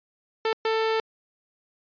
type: tone bursts at uneven times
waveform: sawtooth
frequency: 444.1 Hz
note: A4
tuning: 16 cents sharp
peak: -18 dBFS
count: 2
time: 0.45-0.53 / 0.65-1 s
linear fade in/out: 2 ms
effects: resampled to 11025 Hz